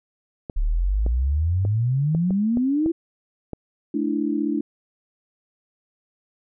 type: clicks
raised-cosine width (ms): 2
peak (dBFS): -17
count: 8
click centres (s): 0.498 / 1.064 / 1.651 / 2.149 / 2.307 / 2.572 / 2.861 / 3.533
type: exponential sweep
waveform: sine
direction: up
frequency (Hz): 34.37 to 339.7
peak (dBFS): -18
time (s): 0.56-2.92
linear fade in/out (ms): 10
type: chord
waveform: sine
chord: A suspended fourth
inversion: none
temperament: equal with one note detuned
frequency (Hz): 216.7 / 293.7 / 329.6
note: A3 / D4 / E4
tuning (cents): -26 / 0 / 0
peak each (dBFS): -27 / -23 / -26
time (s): 3.94-4.61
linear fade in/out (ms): 5
effects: none